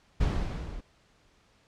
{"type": "noise with level ramp", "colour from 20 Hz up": "brown", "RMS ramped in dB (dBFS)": [-24, -41], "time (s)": [0.2, 0.81], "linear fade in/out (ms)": 10, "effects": ["pink hiss -64 dBFS RMS until 1.67 s", "low-pass 6000 Hz 12 dB/octave"]}